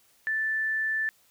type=tone; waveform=sine; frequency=1760 Hz; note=A6; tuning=in tune; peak=-25 dBFS; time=0.27-1.09 s; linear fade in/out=0 ms; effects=white hiss -63 dBFS RMS until 1.3 s